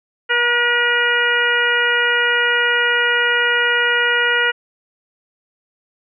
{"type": "harmonic tone with a mistuned harmonic", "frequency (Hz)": 480.3, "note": "B4", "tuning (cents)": -48, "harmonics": [1, 2, 3, 4, 5, 6], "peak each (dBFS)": [-23, -26, -17, -19, -25, -22], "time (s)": [0.29, 4.52], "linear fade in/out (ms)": 20, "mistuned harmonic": 2, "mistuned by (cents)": -20, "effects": []}